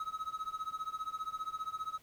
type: tone with tremolo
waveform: triangle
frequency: 1280 Hz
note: D#6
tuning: 49 cents sharp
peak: -31 dBFS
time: 0-1.98 s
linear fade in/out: 2 ms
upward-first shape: triangle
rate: 15 Hz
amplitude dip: 100%
effects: pink hiss -64 dBFS RMS until 2.02 s